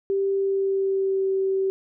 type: tone with pitch glide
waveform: sine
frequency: 392 to 384.8 Hz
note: G4 to G4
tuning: 0 to -32 cents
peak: -20 dBFS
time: 0.1-1.7 s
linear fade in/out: 0 ms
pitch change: -32 cents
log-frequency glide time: 0.32-1.3 s
effects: none